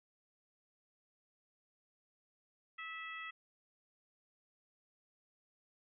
harmonic tone with a mistuned harmonic, 655 Hz, E5, 11 cents flat, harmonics 2 / 3 / 4 / 5, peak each -48 / -46 / -50 / -55 dBFS, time 2.78-3.31 s, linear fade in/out 10 ms, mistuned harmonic 2, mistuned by -18 cents, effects none

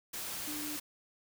sine tone in noise, 299.7 Hz, D4, 35 cents sharp, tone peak -41 dBFS, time 0.47-0.77 s, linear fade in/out 10 ms, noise white, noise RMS -40 dBFS, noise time 0.13-0.8 s, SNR -4 dB, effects none

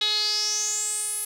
sawtooth tone with band-pass filter sweep, 422.7 Hz, G#4, 31 cents sharp, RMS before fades -26 dBFS, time 0.01-1.25 s, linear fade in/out 5 ms, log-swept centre 3700 to 11000 Hz, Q 8.4, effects none

